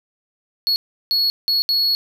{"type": "tone bursts at uneven times", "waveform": "triangle", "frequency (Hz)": 4356, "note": "C#8", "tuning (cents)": -31, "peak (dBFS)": -14, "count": 4, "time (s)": [[0.67, 0.76], [1.11, 1.3], [1.48, 1.62], [1.69, 1.95]], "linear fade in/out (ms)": 0, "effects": []}